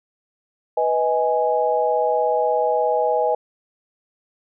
sine chord, G# minor, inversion first, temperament equal with one note detuned, 493.9 / 630.6 / 830.6 Hz, B4 / D#5 / G#5, 0 / +23 / 0 cents, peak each -21 dBFS, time 0.77-3.35 s, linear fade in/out 5 ms, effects none

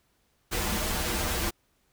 pink noise with comb filter, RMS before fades -29 dBFS, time 0.51-1.51 s, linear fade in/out 20 ms, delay 7.3 ms, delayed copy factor -0.95, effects pink hiss -70 dBFS RMS until 1.92 s

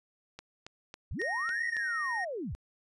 click train, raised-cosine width 0.2 ms, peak -26 dBFS, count 6, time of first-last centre 0.39-1.767 s, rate 3.63 Hz
sine linear two-way sweep, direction up then down, 35 to 1993 to 35 Hz, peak -34 dBFS, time 1.11-2.55 s, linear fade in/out 0 ms, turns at 1.65 s
triangle tone, 1861 Hz, A#6, 3 cents flat, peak -30 dBFS, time 1.19-2.25 s, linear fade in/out 10 ms
effects resampled to 24000 Hz

